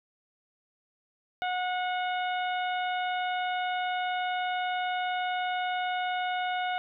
harmonic tone, 729 Hz, F#5, 26 cents flat, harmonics 1 / 2 / 3 / 4 / 5, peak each -29 / -35 / -39 / -41 / -43 dBFS, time 1.42-6.78 s, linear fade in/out 0 ms, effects none

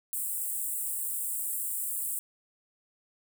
pink high-pass noise, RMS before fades -33 dBFS, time 0.13-2.19 s, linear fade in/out 0 ms, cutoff 7800 Hz, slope 96 dB/octave, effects none

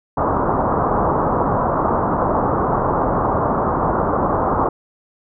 white low-pass noise, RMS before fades -18 dBFS, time 0.17-4.69 s, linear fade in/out 5 ms, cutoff 1200 Hz, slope 48 dB/octave, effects none

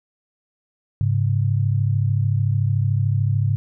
sine tone pair together, 103.3 / 136.86 Hz, G#2 / C#3, -9 / -22 cents, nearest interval perfect fourth, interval 487 cents, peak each -18 / -21 dBFS, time 1.01-3.56 s, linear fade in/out 0 ms, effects none

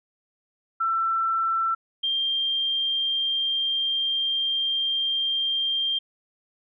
sine tone pair in turn, 1339 / 3185 Hz, E6 / G7, +27 / +27 cents, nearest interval octave + minor third, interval 1500 cents, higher second, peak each -21 / -22 dBFS, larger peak first, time 0.8-1.75 / 2.03-5.99 s, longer second, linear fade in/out 10 ms, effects none

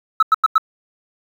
sine tone bursts, 1300 Hz, E6, 24 cents flat, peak -6 dBFS, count 4, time 0.2-0.581 s, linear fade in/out 5 ms, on 27 ms, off 91 ms, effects tanh soft clip ceiling -7 dBFS + 7-bit

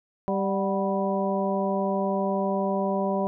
harmonic tone with a mistuned harmonic, 196 Hz, G3, in tune, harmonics 1 / 2 / 3 / 4 / 5, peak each -27 / -30 / -28 / -32 / -32 dBFS, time 0.28-3.27 s, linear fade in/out 0 ms, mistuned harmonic 4, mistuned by -72 cents, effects none

